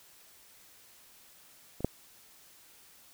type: clicks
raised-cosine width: 2 ms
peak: -28 / -13 dBFS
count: 2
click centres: 1.806 / 1.846 s
effects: white hiss -58 dBFS RMS until 3.13 s